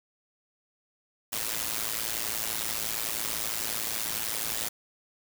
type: noise with amplitude modulation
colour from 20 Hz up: white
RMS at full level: -28 dBFS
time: 1.32-4.69 s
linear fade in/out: 10 ms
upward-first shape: sine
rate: 111 Hz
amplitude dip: 85%
effects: none